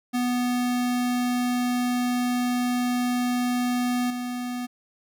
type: tone with level steps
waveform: square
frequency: 246.4 Hz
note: B3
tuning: 4 cents flat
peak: -23 / -29 dBFS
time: 0.13-4.67 s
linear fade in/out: 20 ms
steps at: 4.1 s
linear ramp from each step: 5 ms
effects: none